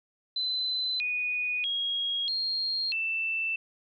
sine tone with pitch steps, 4036 / 2473 / 3285 / 4227 / 2661 Hz, B7 / D#7 / G#7 / C8 / E7, +37 / -11 / -20 / +17 / +16 cents, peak -27 dBFS, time 0.36-3.56 s, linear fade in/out 5 ms, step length 640 ms, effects none

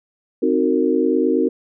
sine chord, C half-diminished seventh, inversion none, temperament equal with one note detuned, 261.6 / 311.1 / 370 / 458.7 Hz, C4 / Eb4 / Gb4 / Bb4, 0 / 0 / 0 / -28 cents, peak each -20 dBFS, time 0.42-1.49 s, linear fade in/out 10 ms, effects none

